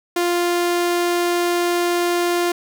sawtooth tone, 349.2 Hz, F4, in tune, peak -13 dBFS, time 0.16-2.52 s, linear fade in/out 5 ms, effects none

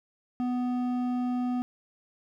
triangle tone with hard clipping, 248 Hz, B3, 7 cents sharp, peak -28 dBFS, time 0.4-1.62 s, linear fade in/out 0 ms, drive 12 dB, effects none

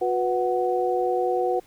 sine tone cluster, 363 / 492.3 / 742 Hz, F#4 / B4 / F#5, -33 / -6 / +5 cents, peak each -25 dBFS, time 0.01-1.6 s, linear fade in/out 10 ms, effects pink hiss -56 dBFS RMS until 1.66 s

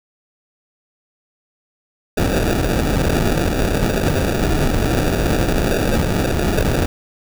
pink noise with sample-and-hold, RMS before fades -17 dBFS, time 2.17-6.86 s, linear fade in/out 5 ms, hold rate 1050 Hz, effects none

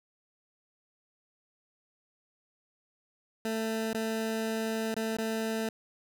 20% pulse tone with dropouts, 222.3 Hz, A3, 18 cents sharp, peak -25 dBFS, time 3.45-5.69 s, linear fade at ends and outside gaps 2 ms, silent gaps 3.932-3.946 / 4.943-4.965 / 5.169-5.185 s, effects none

